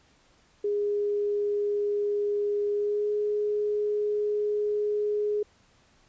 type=tone with pitch glide; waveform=sine; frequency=411.4 to 417.6 Hz; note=G#4 to G#4; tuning=-16 to +10 cents; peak=-24 dBFS; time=0.64-5.43 s; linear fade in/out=5 ms; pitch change=+26 cents; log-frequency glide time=2.74-3.1 s; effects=pink hiss -62 dBFS RMS until 6.08 s + resampled to 16000 Hz